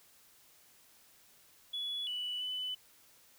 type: tone with pitch steps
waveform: sine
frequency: 3399 / 2962 / 3003 Hz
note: G#7 / F#7 / F#7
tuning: +39 / +1 / +25 cents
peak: -34 dBFS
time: 1.73-2.75 s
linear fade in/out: 10 ms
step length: 340 ms
effects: tanh soft clip ceiling -31 dBFS + white hiss -63 dBFS RMS until 3.38 s